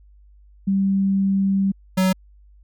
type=tone pair in turn; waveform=sine / square; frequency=195 / 187.18 Hz; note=G3 / F#3; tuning=-9 / +20 cents; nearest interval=minor second; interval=71 cents; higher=first; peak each=-16 dBFS; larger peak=neither; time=0.67-1.72 / 1.97-2.13 s; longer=first; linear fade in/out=10 ms; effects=added 50 Hz sine -47 dBFS peak until 2.63 s